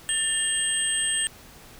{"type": "tone cluster", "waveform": "sine", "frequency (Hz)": [1781, 2825, 3202, 8230, 8640], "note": ["A6", "F7", "G7", "C9", "C#9"], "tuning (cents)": [21, 19, 36, -30, -45], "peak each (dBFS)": [-30, -33, -30, -26, -28], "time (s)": [0.09, 1.27], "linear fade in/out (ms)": 0, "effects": ["tanh soft clip ceiling -11 dBFS", "pink hiss -48 dBFS RMS until 1.79 s"]}